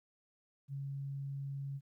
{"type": "tone", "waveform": "sine", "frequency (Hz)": 138.59, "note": "C#3", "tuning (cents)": 0, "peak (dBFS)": -38, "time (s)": [0.68, 1.81], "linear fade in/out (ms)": 50, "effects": ["13-bit"]}